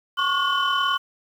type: tone cluster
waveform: sine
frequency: 1087 / 1126 / 1440 / 3032 Hz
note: C#6 / C#6 / F#6 / F#7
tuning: -34 / +27 / -47 / +42 cents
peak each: -24 dBFS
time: 0.17-0.98 s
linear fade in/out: 20 ms
effects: tanh soft clip ceiling -13 dBFS + 8-bit